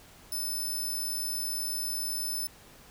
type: tone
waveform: 5% pulse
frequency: 5274 Hz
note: E8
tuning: in tune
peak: -25 dBFS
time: 0.32-2.47 s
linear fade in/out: 2 ms
effects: pink hiss -54 dBFS RMS until 2.9 s